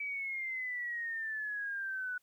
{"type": "exponential sweep", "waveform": "sine", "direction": "down", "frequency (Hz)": [2300, 1474], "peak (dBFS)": -35, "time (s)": [0, 2.18], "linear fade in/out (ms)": 5, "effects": ["white hiss -75 dBFS RMS until 2.22 s"]}